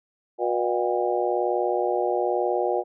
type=harmonic tone with a mistuned harmonic; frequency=121.1 Hz; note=B2; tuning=34 cents flat; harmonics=3 / 4 / 5 / 6 / 7; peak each=-26 / -27 / -28 / -29 / -29 dBFS; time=0.38-2.84 s; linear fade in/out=50 ms; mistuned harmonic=7; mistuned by=-88 cents; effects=none